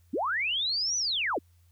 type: linear two-way sweep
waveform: sine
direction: up then down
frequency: 195.6 to 6040 to 195.6 Hz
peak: -26 dBFS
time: 0.13-1.39 s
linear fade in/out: 10 ms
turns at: 0.97 s
effects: added 86 Hz sine -58 dBFS peak until 1.71 s + white hiss -71 dBFS RMS until 1.71 s